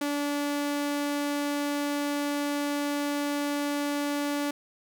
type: tone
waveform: sawtooth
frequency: 288.8 Hz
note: D4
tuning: 29 cents flat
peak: -23 dBFS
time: 0.01-4.51 s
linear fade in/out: 5 ms
effects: none